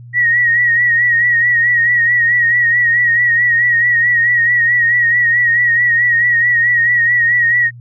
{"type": "tone with vibrato", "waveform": "sine", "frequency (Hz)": 1904, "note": "A#6", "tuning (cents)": 36, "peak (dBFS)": -9, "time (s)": [0.13, 7.71], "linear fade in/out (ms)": 50, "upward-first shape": "sine", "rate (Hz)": 4.6, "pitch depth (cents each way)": 50, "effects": ["added 120 Hz sine -32 dBFS peak until 7.8 s"]}